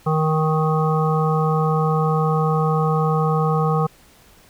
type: harmonic tone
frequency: 156.7 Hz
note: D#3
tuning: 13 cents sharp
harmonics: 1 / 3 / 5 / 7 / 8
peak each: -18 / -23 / -25 / -26 / -27 dBFS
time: 0.06-3.87 s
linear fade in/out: 10 ms
effects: pink hiss -51 dBFS RMS until 4.49 s